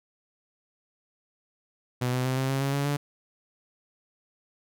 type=tone with pitch steps; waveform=sawtooth; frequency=124.5 / 127.12 / 129.79 / 132.51 / 135.3 / 138.14 / 141.04 / 144.01 Hz; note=B2 / C3 / C3 / C3 / C#3 / C#3 / C#3 / D3; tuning=+14 / -50 / -14 / +22 / -42 / -6 / +30 / -34 cents; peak=-21 dBFS; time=2.01-2.97 s; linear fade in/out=10 ms; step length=120 ms; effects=none